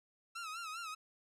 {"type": "tone with vibrato", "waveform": "sawtooth", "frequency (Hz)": 1318.5, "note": "E6", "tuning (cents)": 0, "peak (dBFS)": -38, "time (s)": [0.35, 0.95], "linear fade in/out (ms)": 10, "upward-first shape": "sine", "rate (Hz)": 5, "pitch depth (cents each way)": 100, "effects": ["low-pass 10000 Hz 12 dB/octave"]}